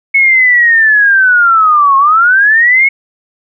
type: linear two-way sweep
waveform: sine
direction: down then up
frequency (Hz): 2203 to 1075 to 2203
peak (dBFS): -4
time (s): 0.14-2.89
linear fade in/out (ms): 10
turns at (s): 1.97
effects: none